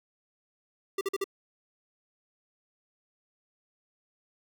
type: tone bursts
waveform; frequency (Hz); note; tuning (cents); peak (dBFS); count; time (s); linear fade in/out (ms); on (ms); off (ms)
square; 391.6; G4; -2; -28; 4; 0.98-1.242; 5; 31; 46
effects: none